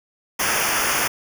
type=noise with comb filter; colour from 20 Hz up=pink; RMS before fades=-21 dBFS; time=0.39-1.08 s; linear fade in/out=10 ms; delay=0.25 ms; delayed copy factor=-0.9; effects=none